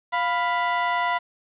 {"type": "tone pair together", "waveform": "30% pulse", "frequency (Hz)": [700, 990], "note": ["F5", "B5"], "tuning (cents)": [4, 4], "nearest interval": "tritone", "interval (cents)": 600, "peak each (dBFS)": [-23, -20], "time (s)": [0.12, 1.19], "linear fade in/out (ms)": 20, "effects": ["resampled to 8000 Hz", "8-bit"]}